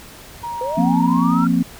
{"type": "tone", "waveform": "sine", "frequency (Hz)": 943, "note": "A#5", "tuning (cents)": 20, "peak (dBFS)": -24, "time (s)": [0.43, 1.45], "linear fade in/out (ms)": 10}
{"type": "linear sweep", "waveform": "sine", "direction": "up", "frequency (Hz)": [487.9, 1386], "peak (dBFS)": -22, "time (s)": [0.61, 1.47], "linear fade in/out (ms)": 2}
{"type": "chord", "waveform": "sine", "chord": "F suspended fourth", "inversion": "none", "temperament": "equal", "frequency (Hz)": [174.61, 233.1, 261.6], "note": ["F3", "Bb3", "C4"], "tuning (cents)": [0, 0, 0], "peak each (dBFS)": -18, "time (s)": [0.77, 1.63], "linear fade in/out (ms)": 10}
{"effects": ["pink hiss -40 dBFS RMS until 1.79 s"]}